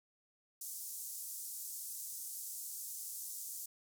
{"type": "band-pass noise", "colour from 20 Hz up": "white", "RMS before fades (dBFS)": -45, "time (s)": [0.61, 3.66], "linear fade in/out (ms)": 5, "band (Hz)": [6200, 15000], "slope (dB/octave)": 24, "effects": []}